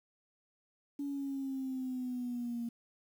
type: exponential sweep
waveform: sine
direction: down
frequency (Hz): 284.9 to 233.1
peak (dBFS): -34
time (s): 0.99-2.69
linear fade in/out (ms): 5
effects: tanh soft clip ceiling -30 dBFS + 10-bit